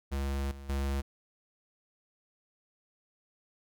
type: tone with level steps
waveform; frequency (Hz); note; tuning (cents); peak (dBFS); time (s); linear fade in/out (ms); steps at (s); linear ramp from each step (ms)
square; 68.9; C#2; -10; -31 / -44 / -30; 0.11-1.02; 20; 0.51 / 0.69; 5
effects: none